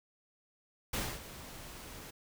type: noise with ADSR envelope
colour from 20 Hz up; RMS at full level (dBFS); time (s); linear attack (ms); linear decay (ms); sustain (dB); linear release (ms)
pink; -34; 0.93-2.11; 6; 260; -14; 13
effects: none